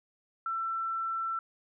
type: tone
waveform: sine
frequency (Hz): 1340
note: E6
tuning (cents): +28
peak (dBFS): -30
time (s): 0.46-1.39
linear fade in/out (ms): 2
effects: none